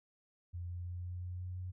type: tone with pitch steps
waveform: sine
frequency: 87.5 / 88.11 / 88.72 / 89.34 / 89.96 / 90.59 / 91.22 Hz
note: F2 / F2 / F2 / F2 / F#2 / F#2 / F#2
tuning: +4 / +16 / +28 / +40 / -48 / -36 / -24 cents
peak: -39 dBFS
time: 0.53-1.72 s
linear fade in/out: 20 ms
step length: 170 ms
effects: none